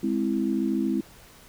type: chord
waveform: sine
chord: Ab augmented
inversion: none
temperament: equal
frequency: 207.7 / 261.6 / 329.6 Hz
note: Ab3 / C4 / E4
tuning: 0 / 0 / 0 cents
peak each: -27 dBFS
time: 0.03-1.01 s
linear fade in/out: 5 ms
effects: pink hiss -51 dBFS RMS until 1.48 s